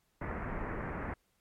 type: low-pass noise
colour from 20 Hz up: pink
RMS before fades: -38 dBFS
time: 0.21-1.14 s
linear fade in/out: 5 ms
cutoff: 2100 Hz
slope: 48 dB/octave
effects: pink hiss -75 dBFS RMS until 1.4 s + MP3 64 kbps